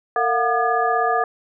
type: tone cluster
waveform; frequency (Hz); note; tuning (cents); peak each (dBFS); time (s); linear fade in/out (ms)
sine; 455.6 / 690 / 726 / 1209 / 1690; A#4 / F5 / F#5 / D6 / G#6; -40 / -21 / -33 / +50 / +30; -24 / -27 / -20 / -22 / -26; 0.16-1.24; 2
effects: none